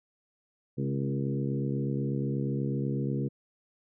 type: harmonic tone with a mistuned harmonic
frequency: 68.2 Hz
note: C#2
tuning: 28 cents flat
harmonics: 2 / 3 / 4 / 5 / 6 / 7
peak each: -30 / -34 / -36 / -38 / -40 / -41 dBFS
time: 0.77-3.29 s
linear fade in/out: 20 ms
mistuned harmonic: 3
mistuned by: +36 cents
effects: none